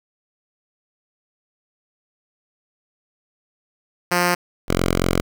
5% pulse tone pair in turn, 176.7 / 44.33 Hz, F3 / F1, +21 / +27 cents, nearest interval 2 octaves, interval 2394 cents, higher first, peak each -5 / -6 dBFS, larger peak first, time 4.11-4.35 / 4.68-5.21 s, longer second, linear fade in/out 10 ms, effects none

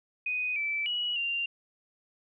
sine tone with pitch steps, 2493 / 2321 / 2922 / 2780 Hz, D#7 / D7 / F#7 / F7, +3 / -21 / -22 / -9 cents, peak -28 dBFS, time 0.26-1.46 s, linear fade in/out 5 ms, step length 300 ms, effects none

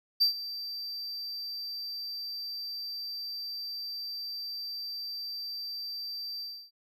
triangle tone with ADSR envelope, 4676 Hz, D8, 8 cents flat, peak -18 dBFS, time 0.2-6.71 s, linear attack 19 ms, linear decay 110 ms, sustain -16 dB, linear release 300 ms, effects none

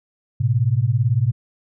sine beating tone pair, 109.4 / 127.4 Hz, A2 / C3, -9 / -46 cents, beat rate 18 Hz, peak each -18 dBFS, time 0.4-1.32 s, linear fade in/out 10 ms, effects none

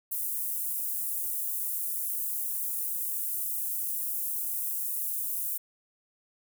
pink high-pass noise, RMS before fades -32 dBFS, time 0.11-5.58 s, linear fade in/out 10 ms, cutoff 11000 Hz, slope 24 dB/octave, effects none

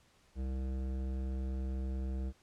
sine tone with hard clipping, 65.41 Hz, C2, in tune, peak -36 dBFS, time 0.35-2.33 s, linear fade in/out 50 ms, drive 14 dB, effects pink hiss -67 dBFS RMS until 2.42 s + low-pass 9000 Hz 12 dB/octave

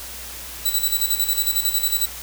5% pulse tone with tremolo, 3951 Hz, B7, in tune, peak -9 dBFS, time 0.65-2.06 s, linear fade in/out 10 ms, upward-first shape square, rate 11 Hz, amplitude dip 65%, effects added 60 Hz sine -42 dBFS peak until 2.22 s + white hiss -35 dBFS RMS until 2.22 s

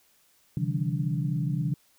sine tone cluster, 132.6 / 148.3 / 164.6 / 192.4 / 289.4 Hz, C3 / D3 / E3 / G3 / D4, +23 / +17 / -2 / -32 / -25 cents, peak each -30 / -30 / -30 / -35 / -39 dBFS, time 0.57-1.74 s, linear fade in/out 2 ms, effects white hiss -64 dBFS RMS until 1.98 s

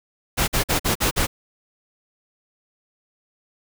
pink noise bursts, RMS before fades -20 dBFS, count 6, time 0.37-1.27 s, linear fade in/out 20 ms, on 110 ms, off 48 ms, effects none

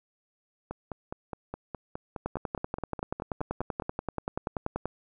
two click trains, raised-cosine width 1 ms, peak -16 / -21 dBFS, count 28 / 16, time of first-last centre 2.26-4.856 / 0.71-3.822 s, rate 10.4 / 4.82 Hz, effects none

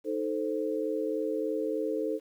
sine chord, A diminished, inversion second, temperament equal, 311.1 / 440 / 523.3 Hz, Eb4 / A4 / C5, 0 / 0 / 0 cents, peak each -33 / -31 / -34 dBFS, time 0.04-2.2 s, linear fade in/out 50 ms, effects 10-bit

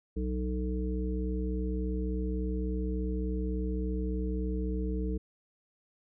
harmonic tone with a mistuned harmonic, 61.74 Hz, B1, in tune, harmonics 1 / 3 / 5 / 7, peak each -31 / -36 / -38 / -39 dBFS, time 0.16-5.18 s, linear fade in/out 10 ms, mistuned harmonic 7, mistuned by +44 cents, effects none

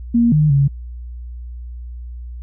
sine tone with pitch steps, 235.1 / 152 / 139.4 Hz, A#3 / D#3 / C#3, +15 / -40 / +10 cents, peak -10 dBFS, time 0.14-0.68 s, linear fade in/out 10 ms, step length 180 ms, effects added 60 Hz sine -28 dBFS peak until 2.42 s

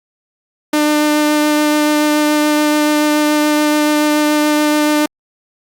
sawtooth tone with vibrato, 300 Hz, D4, 37 cents sharp, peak -7 dBFS, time 0.73-5.06 s, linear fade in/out 5 ms, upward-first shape sine, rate 7 Hz, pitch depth 8 cents each way, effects Opus 48 kbps

